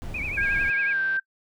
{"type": "noise", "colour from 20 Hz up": "brown", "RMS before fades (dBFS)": -34, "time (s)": [0.02, 0.7], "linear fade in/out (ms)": 0}
{"type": "tone with vibrato", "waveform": "sine", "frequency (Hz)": 2377, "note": "D7", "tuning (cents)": 20, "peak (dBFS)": -28, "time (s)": [0.14, 0.93], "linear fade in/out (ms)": 5, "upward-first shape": "triangle", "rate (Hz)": 11, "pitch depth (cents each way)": 150}
{"type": "tone with pitch glide", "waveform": "sine", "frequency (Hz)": [1617, 1566.4], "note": ["G#6", "G6"], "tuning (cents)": [-47, -2], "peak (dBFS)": -22, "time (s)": [0.37, 1.2], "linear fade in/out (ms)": 10, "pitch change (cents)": -55, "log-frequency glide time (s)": [0.92, 0.99]}
{"type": "click train", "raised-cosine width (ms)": 0.3, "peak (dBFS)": -28, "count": 119, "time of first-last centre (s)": [0.43, 1.167], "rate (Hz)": 160}
{"effects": ["noise-tail reverb RT60 0.1 s tail -22 dB re dry"]}